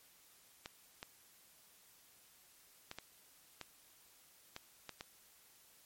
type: clicks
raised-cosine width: 0.2 ms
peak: -27 dBFS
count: 8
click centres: 0.659 / 1.029 / 2.914 / 2.986 / 3.613 / 4.564 / 4.893 / 5.009 s
effects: white hiss -65 dBFS RMS until 5.85 s + MP3 64 kbps